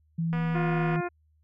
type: tone with pitch glide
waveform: sine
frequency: 165.4 to 161.25 Hz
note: E3 to E3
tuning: +6 to -38 cents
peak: -25 dBFS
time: 0.18-1.01 s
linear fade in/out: 10 ms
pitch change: -44 cents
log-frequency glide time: 0.38-0.89 s
type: click train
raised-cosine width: 0.5 ms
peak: -23 dBFS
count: 154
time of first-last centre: 0.33-0.96 s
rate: 243 Hz
type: harmonic tone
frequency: 352.3 Hz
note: F4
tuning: 15 cents sharp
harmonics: 1 / 2 / 3 / 4 / 5 / 6 / 7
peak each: -31 / -34 / -39 / -38 / -42 / -47 / -44 dBFS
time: 0.54-1.09 s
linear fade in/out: 20 ms
effects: added 77 Hz sine -62 dBFS peak until 1.43 s